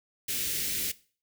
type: band-stop noise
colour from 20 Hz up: white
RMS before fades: -31 dBFS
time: 0.28-0.92 s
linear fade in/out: 10 ms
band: 450 to 1900 Hz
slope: 24 dB/octave
effects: noise-tail reverb RT60 0.4 s tail -19 dB re dry